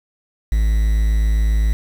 triangle tone with quantisation, 53.8 Hz, A1, 38 cents flat, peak -11 dBFS, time 0.52-1.73 s, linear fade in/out 0 ms, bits 6, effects none

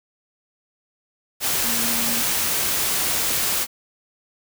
sine tone in noise, 232.5 Hz, A#3, 4 cents flat, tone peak -30 dBFS, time 1.63-2.24 s, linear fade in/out 50 ms, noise white, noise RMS -22 dBFS, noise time 1.4-3.67 s, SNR -11 dB, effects none

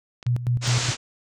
clicks, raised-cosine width 0.2 ms, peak -22 dBFS, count 2, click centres 0.228 / 0.266 s
sine tone with tremolo, 121.7 Hz, B2, 25 cents flat, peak -18 dBFS, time 0.26-0.91 s, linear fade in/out 10 ms, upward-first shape square, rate 4.8 Hz, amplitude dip 70%
white low-pass noise, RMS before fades -27 dBFS, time 0.61-0.97 s, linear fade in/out 50 ms, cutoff 7400 Hz, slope 48 dB/octave
effects none

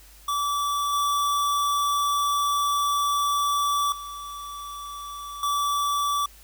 square tone with level steps, 1155 Hz, D6, 29 cents flat, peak -24 / -22 / -35 / -23 dBFS, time 0.28-6.26 s, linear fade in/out 5 ms, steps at 0.93 / 3.92 / 5.43 s, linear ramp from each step 2 ms, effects added 50 Hz sine -50 dBFS peak until 6.43 s + white hiss -52 dBFS RMS until 6.43 s

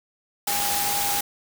sine tone in noise, 813 Hz, G#5, 37 cents flat, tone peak -28 dBFS, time 0.47-1.21 s, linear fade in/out 5 ms, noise white, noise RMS -25 dBFS, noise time 0.47-1.21 s, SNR -6 dB, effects none

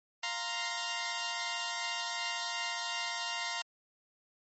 10% pulse chord, F suspended fourth, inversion none, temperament equal, 698.5 / 932.3 / 1046.5 Hz, F5 / Bb5 / C6, 0 / 0 / 0 cents, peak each -31 / -28 / -32 dBFS, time 0.23-3.62 s, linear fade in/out 5 ms, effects MP3 32 kbps

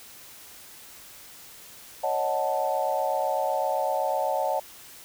sine chord, D# half-diminished seventh, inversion third, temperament equal, 554.4 / 622.3 / 740 / 880 Hz, C#5 / D#5 / F#5 / A5, 0 / 0 / 0 / 0 cents, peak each -29 dBFS, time 2.03-4.6 s, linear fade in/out 10 ms, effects white hiss -47 dBFS RMS until 5.04 s

